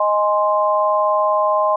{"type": "chord", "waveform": "sine", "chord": "Ab major", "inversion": "second", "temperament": "equal", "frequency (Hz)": [622.3, 830.6, 1046.5], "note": ["Eb5", "Ab5", "C6"], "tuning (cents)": [0, 0, 0], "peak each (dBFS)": [-17, -22, -17], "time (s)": [0, 1.76], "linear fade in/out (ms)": 5, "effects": []}